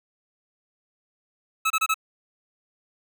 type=tone bursts; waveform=25% pulse; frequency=1296 Hz; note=E6; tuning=30 cents flat; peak=-16 dBFS; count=4; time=1.65-1.943 s; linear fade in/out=10 ms; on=53 ms; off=27 ms; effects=none